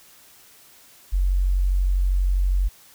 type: tone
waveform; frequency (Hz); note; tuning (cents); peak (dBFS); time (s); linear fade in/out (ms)
sine; 46.19; F#1; -2; -17; 1.12-2.69; 20
effects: white hiss -51 dBFS RMS until 2.94 s